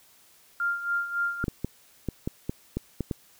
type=tone with tremolo; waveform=sine; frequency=1396.9 Hz; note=F6; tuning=in tune; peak=-23 dBFS; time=0.6-1.44 s; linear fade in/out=2 ms; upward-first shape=sine; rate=3.6 Hz; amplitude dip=70%
type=clicks; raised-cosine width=3 ms; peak=-15 dBFS; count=9; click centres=1.441 / 1.482 / 1.646 / 2.087 / 2.275 / 2.495 / 2.77 / 3.007 / 3.112 s
effects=white hiss -58 dBFS RMS until 3.39 s